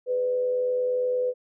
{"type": "tone with frequency modulation", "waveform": "sine", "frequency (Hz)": 500, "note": "B4", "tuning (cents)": 21, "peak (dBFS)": -22, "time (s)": [0.06, 1.34], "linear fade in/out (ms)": 50, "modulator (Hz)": 88.6, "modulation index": 0.27, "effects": []}